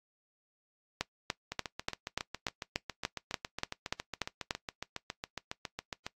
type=two click trains; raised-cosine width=0.2 ms; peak=-19 / -13 dBFS; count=34 / 13; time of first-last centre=1.52-6.065 / 1.01-4.509 s; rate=7.26 / 3.43 Hz; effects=noise-tail reverb RT60 0.1 s tail -19 dB re dry + AAC 64 kbps